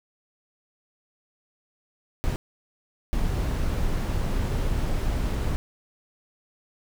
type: noise bursts at uneven times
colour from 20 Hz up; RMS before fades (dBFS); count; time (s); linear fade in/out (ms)
brown; -25; 2; 2.24-2.36 / 3.13-5.56; 0
effects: none